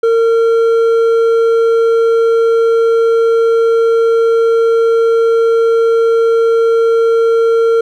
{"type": "tone with hard clipping", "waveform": "sine", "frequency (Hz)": 457.5, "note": "A#4", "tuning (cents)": -32, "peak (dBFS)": -9, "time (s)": [0.03, 7.81], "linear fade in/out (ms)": 5, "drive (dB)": 5, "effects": []}